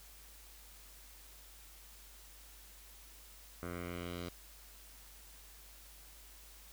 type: tone with low-pass filter sweep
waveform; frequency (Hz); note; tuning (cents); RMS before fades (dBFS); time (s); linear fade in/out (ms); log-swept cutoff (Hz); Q
10% pulse; 87.31; F2; 0; -43; 3.63-4.29; 0; 1600 to 4600; 1.9
effects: added 50 Hz sine -58 dBFS peak until 6.72 s + white hiss -58 dBFS RMS until 6.72 s